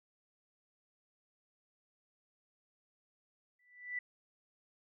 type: tone with exponential growth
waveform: sine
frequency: 1975.5 Hz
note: B6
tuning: in tune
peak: -33 dBFS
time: 3.59-3.99 s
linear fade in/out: 5 ms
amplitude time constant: 86 ms
effects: none